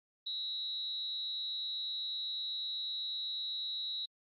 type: tone with amplitude modulation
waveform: sine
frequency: 3900 Hz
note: B7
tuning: 23 cents flat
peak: -32 dBFS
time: 0.26-4.06 s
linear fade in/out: 10 ms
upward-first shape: sine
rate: 228 Hz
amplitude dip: 80%
effects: AAC 32 kbps